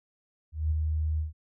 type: tone with ADSR envelope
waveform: sine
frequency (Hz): 77.78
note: D#2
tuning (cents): 0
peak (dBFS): -22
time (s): 0.52-1.33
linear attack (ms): 190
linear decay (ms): 17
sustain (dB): -3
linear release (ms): 140
effects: none